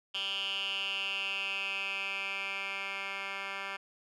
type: tone with band-pass filter sweep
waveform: 10% pulse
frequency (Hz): 196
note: G3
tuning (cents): 0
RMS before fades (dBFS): -36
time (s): 0.14-3.77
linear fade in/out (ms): 10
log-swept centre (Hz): 3100 to 2000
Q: 6.7
effects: none